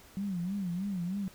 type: tone with vibrato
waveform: sine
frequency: 186.6 Hz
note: F#3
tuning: 15 cents sharp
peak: -31 dBFS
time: 0.17-1.28 s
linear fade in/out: 0 ms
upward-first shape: sine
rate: 3.2 Hz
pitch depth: 150 cents each way
effects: pink hiss -56 dBFS RMS until 1.34 s